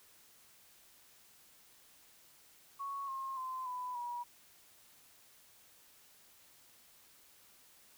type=tone with pitch steps; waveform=sine; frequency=1108.7 / 1070.3 / 1033.3 / 997.5 / 963 Hz; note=C#6 / C6 / C6 / B5 / B5; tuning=0 / +39 / -22 / +17 / -44 cents; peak=-38 dBFS; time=2.79-4.24 s; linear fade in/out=20 ms; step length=290 ms; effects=white hiss -63 dBFS RMS until 7.97 s